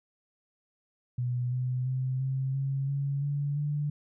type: tone with pitch steps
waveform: sine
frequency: 123.47 / 126.58 / 129.76 / 133.02 / 136.37 / 139.8 / 143.31 / 146.92 Hz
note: B2 / B2 / C3 / C3 / C#3 / C#3 / D3 / D3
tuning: 0 / +43 / -14 / +29 / -28 / +15 / -42 / +1 cents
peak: -27 dBFS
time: 1.18-3.9 s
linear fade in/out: 5 ms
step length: 340 ms
effects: none